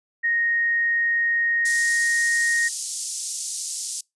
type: tone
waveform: sine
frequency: 1864.7 Hz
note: A#6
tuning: in tune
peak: -19 dBFS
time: 0.23-2.69 s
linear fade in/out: 20 ms
type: band-pass noise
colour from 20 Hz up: pink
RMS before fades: -30 dBFS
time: 1.65-4.01 s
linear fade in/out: 5 ms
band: 5700 to 10000 Hz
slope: 24 dB/octave
effects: noise-tail reverb RT60 0.2 s tail -26 dB re dry + resampled to 24000 Hz